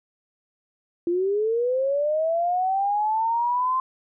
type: linear sweep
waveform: sine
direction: up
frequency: 337.6 to 1046.5 Hz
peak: -20 dBFS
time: 1.07-3.8 s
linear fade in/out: 2 ms
effects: none